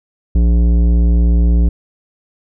sine tone with tanh clipping, 58.27 Hz, A#1, in tune, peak -10 dBFS, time 0.35-1.69 s, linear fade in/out 5 ms, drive 13 dB, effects none

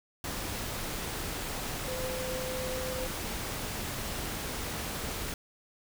sine tone in noise, 513 Hz, C5, 34 cents flat, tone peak -35 dBFS, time 1.88-3.07 s, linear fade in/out 2 ms, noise pink, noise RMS -36 dBFS, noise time 0.24-5.34 s, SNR -2 dB, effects none

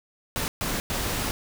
pink noise bursts at uneven times, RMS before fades -28 dBFS, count 3, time 0.36-0.48 / 0.61-0.8 / 0.9-1.31 s, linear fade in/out 0 ms, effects none

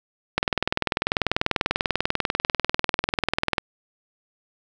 click train, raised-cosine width 0.3 ms, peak -4 dBFS, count 66, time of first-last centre 0.38-3.582 s, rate 20.3 Hz, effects none

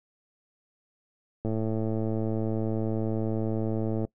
click train, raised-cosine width 2 ms, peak -17 dBFS, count 287, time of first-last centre 1.45-4.05 s, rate 110 Hz, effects noise-tail reverb RT60 0.1 s tail -22 dB re dry

